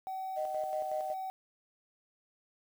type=tone; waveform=sine; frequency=760 Hz; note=F#5; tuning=46 cents sharp; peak=-35 dBFS; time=0.07-1.3 s; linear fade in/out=0 ms
type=tone with tremolo; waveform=sine; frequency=619 Hz; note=D#5; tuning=9 cents flat; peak=-32 dBFS; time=0.36-1.14 s; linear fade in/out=20 ms; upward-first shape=square; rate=5.4 Hz; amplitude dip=55%
effects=tanh soft clip ceiling -23 dBFS + 9-bit